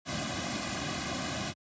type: noise with comb filter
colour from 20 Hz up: pink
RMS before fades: -34 dBFS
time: 0.05-1.54 s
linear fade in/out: 50 ms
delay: 2.2 ms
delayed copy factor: -1
effects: high-pass 80 Hz 12 dB/octave + resampled to 16000 Hz